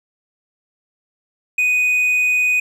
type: tone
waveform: triangle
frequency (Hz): 2489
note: D#7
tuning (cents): 0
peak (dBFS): -12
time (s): 1.58-2.6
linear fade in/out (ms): 5
effects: none